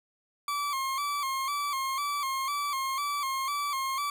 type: tone with vibrato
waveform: 40% pulse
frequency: 1112 Hz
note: C#6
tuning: 5 cents sharp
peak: -28 dBFS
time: 0.48-4.1 s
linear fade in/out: 2 ms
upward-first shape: square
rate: 2 Hz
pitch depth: 66 cents each way
effects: none